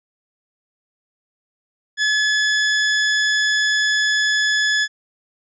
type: tone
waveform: sawtooth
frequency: 1711 Hz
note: A6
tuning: 49 cents flat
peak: -12 dBFS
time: 1.97-4.88 s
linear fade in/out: 50 ms
effects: resampled to 16000 Hz